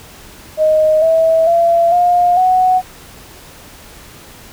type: tone with pitch steps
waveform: sine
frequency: 622.3 / 649.9 / 678.6 / 708.7 / 740 Hz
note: D#5 / E5 / F5 / F5 / F#5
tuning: 0 / -25 / -50 / +25 / 0 cents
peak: -8 dBFS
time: 0.57-2.82 s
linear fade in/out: 50 ms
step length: 450 ms
effects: pink hiss -38 dBFS RMS until 4.52 s